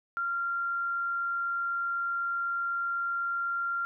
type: tone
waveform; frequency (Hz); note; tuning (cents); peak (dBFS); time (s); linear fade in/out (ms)
sine; 1384; F6; -16; -28; 0.17-3.85; 0
effects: none